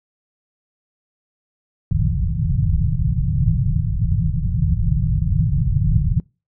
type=low-pass noise; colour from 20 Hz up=white; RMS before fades=-18 dBFS; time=1.91-6.2 s; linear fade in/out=2 ms; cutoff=170 Hz; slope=96 dB/octave; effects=noise-tail reverb RT60 0.3 s tail -26 dB re dry